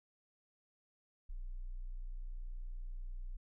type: tone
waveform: sine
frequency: 30.28 Hz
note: B0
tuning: 33 cents flat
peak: -40 dBFS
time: 1.29-3.37 s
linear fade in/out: 10 ms
effects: none